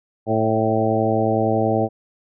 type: harmonic tone with a mistuned harmonic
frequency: 110.7 Hz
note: A2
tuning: 11 cents sharp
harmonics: 1 / 2 / 3 / 4 / 5 / 6 / 7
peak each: -24 / -24 / -24 / -24 / -24 / -24 / -24 dBFS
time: 0.26-1.89 s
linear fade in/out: 50 ms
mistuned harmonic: 6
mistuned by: -21 cents
effects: none